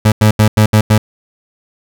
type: tone bursts at uneven times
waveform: 30% pulse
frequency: 107.1 Hz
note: A2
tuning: 46 cents flat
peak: -3 dBFS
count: 6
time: 0.05-0.12 / 0.21-0.31 / 0.39-0.48 / 0.57-0.66 / 0.73-0.81 / 0.9-0.98 s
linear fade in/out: 5 ms
effects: none